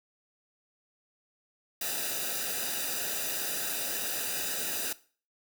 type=noise with comb filter; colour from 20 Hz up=white; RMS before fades=-33 dBFS; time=1.81-4.93 s; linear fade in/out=5 ms; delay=0.92 ms; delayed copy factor=-0.8; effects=noise-tail reverb RT60 0.4 s tail -18 dB re dry